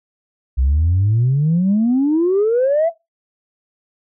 sine exponential sweep, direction up, 61.7 to 684 Hz, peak -11 dBFS, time 0.57-2.9 s, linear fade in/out 20 ms, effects noise-tail reverb RT60 0.2 s tail -19 dB re dry + tanh soft clip ceiling -9 dBFS

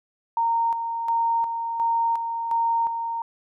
sine tone with tremolo, 923 Hz, A#5, 17 cents flat, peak -19 dBFS, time 0.37-3.22 s, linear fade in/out 2 ms, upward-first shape square, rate 1.4 Hz, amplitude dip 50%, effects none

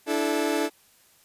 30% pulse chord, D suspended second, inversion none, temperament equal with one note detuned, 293.7 / 329.6 / 434.2 Hz, D4 / E4 / A4, 0 / 0 / -23 cents, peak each -25 dBFS, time 0.06-0.7 s, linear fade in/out 50 ms, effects white hiss -59 dBFS RMS until 1.24 s + resampled to 32000 Hz

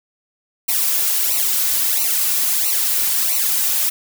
blue noise with flanger, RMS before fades -18 dBFS, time 0.68-3.9 s, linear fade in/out 10 ms, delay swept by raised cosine 0.59 to 3.19 ms, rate 1.5 Hz, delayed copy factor -0.9, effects none

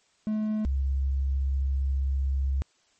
triangle / sine tone pair in turn, 214.8 / 67.66 Hz, A3 / C#2, -41 / -41 cents, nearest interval octave + minor sixth, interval 2000 cents, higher first, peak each -23 dBFS, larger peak neither, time 0.27-0.65 / 0.65-2.62 s, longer second, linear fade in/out 0 ms, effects white hiss -66 dBFS RMS until 2.99 s + MP3 32 kbps

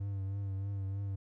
triangle tone with vibrato, 98.2 Hz, G2, 4 cents sharp, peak -32 dBFS, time 0-1.16 s, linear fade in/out 10 ms, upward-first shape triangle, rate 3.2 Hz, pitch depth 42 cents each way, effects none

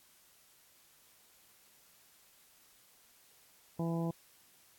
harmonic tone, 166.7 Hz, E3, 20 cents sharp, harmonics 1 / 2 / 3 / 4 / 5 / 6, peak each -33 / -39 / -43 / -45 / -47 / -49 dBFS, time 3.79-4.11 s, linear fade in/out 5 ms, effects white hiss -64 dBFS RMS until 4.78 s + AAC 64 kbps

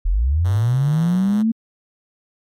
sine linear sweep, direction up, 36.71 to 229.8 Hz, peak -14 dBFS, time 0.05-1.52 s, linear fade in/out 10 ms
5% pulse tone with tremolo, 121 Hz, B2, 35 cents flat, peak -21 dBFS, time 0.44-1.43 s, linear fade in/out 20 ms, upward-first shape triangle, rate 2.1 Hz, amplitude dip 30%
effects MP3 96 kbps

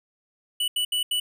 square tone bursts at uneven times, 2960 Hz, F#7, in tune, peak -23 dBFS, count 4, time 0.6-0.68 / 0.76-0.85 / 0.92-1.03 / 1.11-1.2 s, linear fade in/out 5 ms, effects none

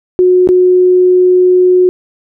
sine tone with dropouts, 364.4 Hz, F#4, 26 cents flat, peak -4 dBFS, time 0.19-1.89 s, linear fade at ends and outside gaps 0 ms, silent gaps 0.474-0.489 s, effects none

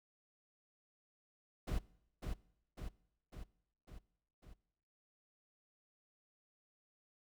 brown noise with echo, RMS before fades -37 dBFS, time 1.67-1.79 s, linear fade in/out 10 ms, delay 550 ms, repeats 5, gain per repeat -4 dB, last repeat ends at 4.54 s, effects noise-tail reverb RT60 0.8 s tail -22 dB re dry

